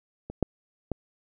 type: clicks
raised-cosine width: 2 ms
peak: -23 / -9 / -15 dBFS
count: 3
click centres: 0.3 / 0.427 / 0.917 s
effects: none